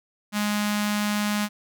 sawtooth tone with notch filter, 208.2 Hz, G#3, 5 cents sharp, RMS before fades -25 dBFS, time 0.32-1.49 s, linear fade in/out 50 ms, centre 420 Hz, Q 0.52, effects none

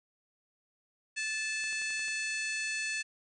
harmonic tone, 873 Hz, A5, 14 cents flat, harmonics 2 / 3 / 4 / 5 / 6 / 7 / 8 / 9 / 10, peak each -37 / -35 / -49 / -42 / -52 / -45 / -47 / -49 / -47 dBFS, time 1.16-3.03 s, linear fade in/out 20 ms
click train, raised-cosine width 0.3 ms, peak -35 dBFS, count 6, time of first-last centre 1.64-2.082 s, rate 11.3 Hz
effects none

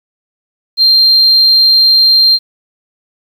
sine tone, 4176 Hz, C8, 4 cents flat, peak -3 dBFS, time 0.77-2.39 s, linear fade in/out 50 ms, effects tanh soft clip ceiling -1 dBFS + 7-bit

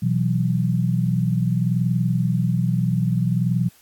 sine chord, B suspended fourth, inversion none, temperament just, 123.47 / 164.63 / 185.21 Hz, B2 / E3 / F#3, 0 / -2 / +2 cents, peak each -21 / -22 / -23 dBFS, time 0.02-3.69 s, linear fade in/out 10 ms, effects white hiss -54 dBFS RMS until 3.81 s + AAC 64 kbps

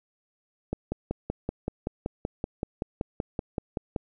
click train, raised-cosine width 2 ms, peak -15 dBFS, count 18, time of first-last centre 0.73-3.962 s, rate 5.26 Hz, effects none

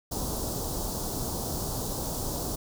pink band-stop noise, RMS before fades -32 dBFS, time 0.11-2.56 s, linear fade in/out 10 ms, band 1000 to 4600 Hz, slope 24 dB/octave, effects none

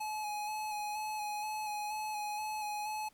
square tone with vibrato, 847 Hz, G#5, 34 cents sharp, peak -36 dBFS, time 0-3.09 s, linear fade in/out 10 ms, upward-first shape square, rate 2.1 Hz, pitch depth 19 cents each way, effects pink hiss -67 dBFS RMS until 3.13 s + MP3 96 kbps

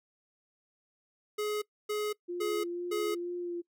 square tone bursts, 420.9 Hz, G#4, 23 cents sharp, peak -31 dBFS, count 4, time 1.38-3.15 s, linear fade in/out 10 ms, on 240 ms, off 270 ms
sine tone with vibrato, 349.2 Hz, F4, in tune, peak -33 dBFS, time 2.28-3.62 s, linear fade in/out 20 ms, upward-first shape sine, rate 2.1 Hz, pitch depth 19 cents each way
effects noise-tail reverb RT60 0.1 s tail -22 dB re dry

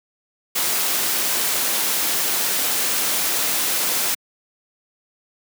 white noise, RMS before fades -21 dBFS, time 0.55-4.15 s, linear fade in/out 10 ms, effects high-pass 200 Hz 12 dB/octave

